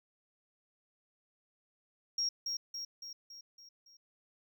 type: tone with echo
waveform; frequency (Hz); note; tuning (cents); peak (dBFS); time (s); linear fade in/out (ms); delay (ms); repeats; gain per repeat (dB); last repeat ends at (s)
triangle; 5588; F8; 0; -27; 2.18-2.29; 5; 280; 6; -5; 3.97
effects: tanh soft clip ceiling -28 dBFS